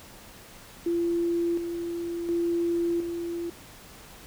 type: tone with tremolo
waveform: sine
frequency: 341.4 Hz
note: F4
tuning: 39 cents flat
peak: -23 dBFS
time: 0.86-3.5 s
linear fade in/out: 5 ms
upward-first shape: square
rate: 0.7 Hz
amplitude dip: 50%
effects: pink hiss -48 dBFS RMS until 4.26 s